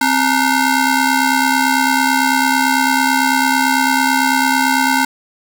20% pulse ring-modulated tone, 595 Hz, D5, 22 cents sharp, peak -4 dBFS, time 0.01-5.05 s, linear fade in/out 5 ms, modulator 332 Hz, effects none

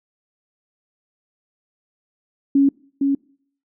sine tone with echo, 277.2 Hz, C#4, in tune, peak -11 dBFS, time 2.55-2.69 s, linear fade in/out 5 ms, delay 460 ms, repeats 1, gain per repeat -4 dB, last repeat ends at 3.15 s, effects noise-tail reverb RT60 0.6 s tail -25 dB re dry

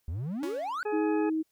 triangle exponential sweep, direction up, 72.6 to 1562 Hz, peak -29 dBFS, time 0.08-0.83 s, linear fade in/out 0 ms
sawtooth tone with exponential decay, 280.4 Hz, C#4, 20 cents sharp, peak -30 dBFS, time 0.43-0.89 s, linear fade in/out 2 ms, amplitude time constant 100 ms
harmonic tone, 420.9 Hz, G#4, 23 cents sharp, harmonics 1 / 2 / 3 / 4 / 6, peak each -29 / -35 / -44 / -43 / -46 dBFS, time 0.85-1.3 s, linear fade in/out 10 ms
sine tone, 316.7 Hz, D#4, 31 cents sharp, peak -26 dBFS, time 0.92-1.43 s, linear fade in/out 20 ms
effects white hiss -75 dBFS RMS until 1.51 s

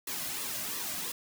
white noise with flanger, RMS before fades -36 dBFS, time 0.07-1.12 s, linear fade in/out 5 ms, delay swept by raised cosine 1.3 to 2.3 ms, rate 2.9 Hz, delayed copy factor -0.7, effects none

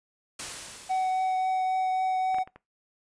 white noise with exponential decay, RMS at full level -34 dBFS, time 0.39-2.1 s, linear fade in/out 5 ms, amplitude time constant 370 ms
triangle tone with vibrato, 750 Hz, F#5, 23 cents sharp, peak -22 dBFS, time 0.89-2.44 s, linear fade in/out 20 ms, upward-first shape triangle, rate 3.7 Hz, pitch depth 9 cents each way
clicks, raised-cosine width 0.5 ms, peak -26 / -25 / -30 / -31 dBFS, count 4, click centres 2.345 / 2.385 / 2.475 / 2.56 s
effects noise-tail reverb RT60 0.2 s tail -20 dB re dry + resampled to 22050 Hz

